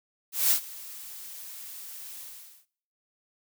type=noise with ADSR envelope; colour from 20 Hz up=blue; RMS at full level=-21 dBFS; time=0.32-2.66 s; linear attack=190 ms; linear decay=92 ms; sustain=-21 dB; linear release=450 ms; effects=noise-tail reverb RT60 0.6 s tail -22 dB re dry